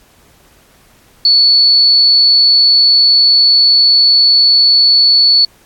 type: tone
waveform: sine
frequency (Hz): 4435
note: C#8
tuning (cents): 0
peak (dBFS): -5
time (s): 1.25-5.45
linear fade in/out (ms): 2
effects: pink hiss -48 dBFS RMS until 5.65 s + AAC 64 kbps